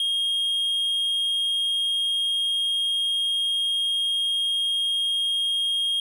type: tone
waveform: triangle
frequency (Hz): 3245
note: G#7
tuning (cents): -41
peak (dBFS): -20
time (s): 0-6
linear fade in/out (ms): 2
effects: none